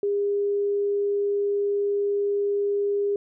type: tone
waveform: sine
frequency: 405.2 Hz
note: G#4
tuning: 43 cents flat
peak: -21 dBFS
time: 0.03-3.16 s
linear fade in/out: 2 ms
effects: none